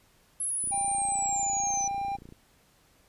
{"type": "exponential sweep", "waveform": "sine", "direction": "down", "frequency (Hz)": [11000, 5920], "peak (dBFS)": -28, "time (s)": [0.4, 1.88], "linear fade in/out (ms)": 5}
{"type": "click train", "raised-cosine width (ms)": 3, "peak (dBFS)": -34, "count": 50, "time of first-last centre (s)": [0.64, 2.324], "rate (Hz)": 29.1}
{"type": "tone", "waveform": "triangle", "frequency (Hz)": 796, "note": "G5", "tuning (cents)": 26, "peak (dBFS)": -27, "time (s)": [0.71, 2.17], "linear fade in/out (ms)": 20}
{"effects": ["pink hiss -63 dBFS RMS until 3.08 s", "resampled to 32000 Hz"]}